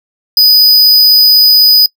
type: tone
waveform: square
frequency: 4978 Hz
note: D#8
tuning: in tune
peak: -3 dBFS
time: 0.37-1.86 s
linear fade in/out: 2 ms
effects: noise-tail reverb RT60 0.1 s tail -24 dB re dry